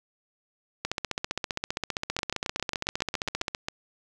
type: two click trains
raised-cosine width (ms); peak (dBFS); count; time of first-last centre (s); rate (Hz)
0.2; -11 / -12; 41 / 12; 0.85-3.482 / 2.19-3.685; 15.2 / 7.36
effects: none